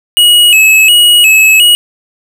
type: tone with vibrato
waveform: square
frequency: 2739 Hz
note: F7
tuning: 34 cents flat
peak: -3 dBFS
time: 0.17-1.75 s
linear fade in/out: 0 ms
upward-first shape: square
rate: 1.4 Hz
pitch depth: 100 cents each way
effects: none